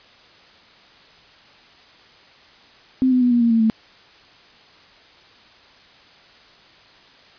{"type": "tone with pitch steps", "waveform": "sine", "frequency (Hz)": [259.3, 252.5, 245.9, 239.4, 233.2, 227, 221.1], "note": ["C4", "B3", "B3", "A#3", "A#3", "A#3", "A3"], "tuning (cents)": [-15, 39, -7, 46, 1, -46, 9], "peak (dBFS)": -13, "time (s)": [3.02, 3.699], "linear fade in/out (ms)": 0, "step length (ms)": 97, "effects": ["white hiss -49 dBFS RMS until 7.38 s", "resampled to 11025 Hz"]}